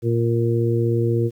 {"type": "harmonic tone", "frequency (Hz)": 116.54, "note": "A#2", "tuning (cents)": 0, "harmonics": [1, 2, 3, 4], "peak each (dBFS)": [-19, -28, -22, -25], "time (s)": [0.02, 1.31], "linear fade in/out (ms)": 50, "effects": ["9-bit"]}